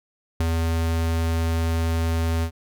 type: tone with ADSR envelope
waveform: square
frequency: 82.3 Hz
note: E2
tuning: 2 cents flat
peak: -18 dBFS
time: 0.4-2.51 s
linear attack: 5 ms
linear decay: 16 ms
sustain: -3 dB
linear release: 79 ms
effects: none